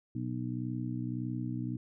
harmonic tone, 61.74 Hz, B1, in tune, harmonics 2 / 3 / 4 / 5, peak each -36 / -42 / -38 / -40 dBFS, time 0.15-1.77 s, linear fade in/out 5 ms, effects none

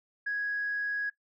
sine tone, 1661.2 Hz, G#6, in tune, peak -28 dBFS, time 0.26-1.1 s, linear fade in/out 10 ms, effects noise-tail reverb RT60 0.1 s tail -17 dB re dry + tanh soft clip ceiling -24 dBFS

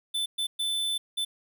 square tone bursts at uneven times, 3520 Hz, A7, in tune, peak -27 dBFS, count 4, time 0.14-0.26 / 0.38-0.47 / 0.59-0.98 / 1.17-1.25 s, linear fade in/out 10 ms, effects 11-bit

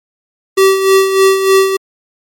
square tone with tremolo, 385.3 Hz, G4, 30 cents flat, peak -5 dBFS, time 0.57-1.77 s, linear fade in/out 10 ms, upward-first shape sine, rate 3.3 Hz, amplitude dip 60%, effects MP3 64 kbps

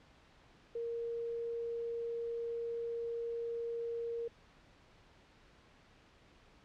sine tone, 466.2 Hz, A#4, in tune, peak -36 dBFS, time 0.75-4.28 s, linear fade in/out 5 ms, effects pink hiss -63 dBFS RMS until 6.64 s + low-pass 4000 Hz 12 dB/octave

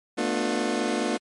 25% pulse chord, B half-diminished seventh, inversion third, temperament just, 222.2 / 246.9 / 296.3 / 355.6 Hz, A3 / B3 / D4 / F4, +17 / 0 / +15 / +31 cents, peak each -26 dBFS, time 0.17-1.18 s, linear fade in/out 20 ms, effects low-pass 11000 Hz 12 dB/octave + MP3 48 kbps

